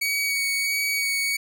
sawtooth tone with vibrato, 2248 Hz, C#7, 24 cents sharp, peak -19 dBFS, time 0.01-1.37 s, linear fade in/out 10 ms, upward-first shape sine, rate 1.5 Hz, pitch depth 13 cents each way, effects none

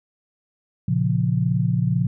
sine chord, Bb minor, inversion none, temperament equal, 116.54 / 138.59 / 174.61 Hz, Bb2 / Db3 / F3, 0 / 0 / 0 cents, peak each -22 dBFS, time 0.88-2.07 s, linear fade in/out 5 ms, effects none

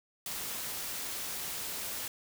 white noise, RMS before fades -38 dBFS, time 0.26-2.08 s, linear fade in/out 2 ms, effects none

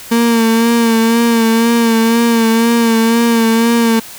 35% pulse tone with vibrato, 229.7 Hz, A#3, 25 cents flat, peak -7 dBFS, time 0.11-4 s, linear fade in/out 10 ms, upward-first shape sine, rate 2 Hz, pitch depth 35 cents each way, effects white hiss -32 dBFS RMS until 4.18 s

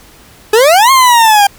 40% pulse exponential two-way sweep, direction up then down, 415.3 to 1084 to 792 Hz, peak -3 dBFS, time 0.53-1.47 s, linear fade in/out 5 ms, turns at 0.91 s, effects pink hiss -40 dBFS RMS until 1.58 s

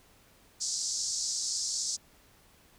pink band-pass noise, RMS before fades -33 dBFS, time 0.6-1.97 s, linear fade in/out 20 ms, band 4700 to 7800 Hz, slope 48 dB/octave, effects pink hiss -61 dBFS RMS until 2.78 s

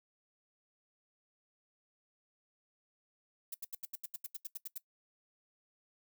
violet noise bursts, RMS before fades -41 dBFS, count 13, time 3.52-4.78 s, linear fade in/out 5 ms, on 24 ms, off 79 ms, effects noise-tail reverb RT60 0.1 s tail -19 dB re dry

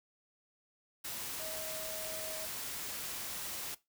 sine tone in noise, 633 Hz, D#5, 30 cents sharp, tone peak -45 dBFS, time 1.39-2.46 s, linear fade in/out 10 ms, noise white, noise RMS -41 dBFS, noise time 1.04-3.75 s, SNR -7 dB, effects noise-tail reverb RT60 0.2 s tail -18 dB re dry

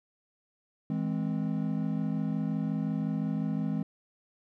triangle chord, E augmented, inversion none, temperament equal with one note detuned, 162.08 / 207.7 / 261.6 Hz, E3 / G#3 / B#3, -29 / 0 / 0 cents, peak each -30 / -30 / -32 dBFS, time 0.9-3.83 s, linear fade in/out 2 ms, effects none

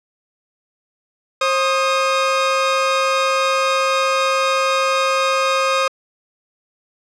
sawtooth tone pair together, 533.7 / 1244 Hz, C5 / D#6, +34 / -1 cents, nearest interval octave + minor third, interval 1465 cents, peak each -14 dBFS, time 1.41-5.88 s, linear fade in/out 5 ms, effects low-pass 6000 Hz 12 dB/octave

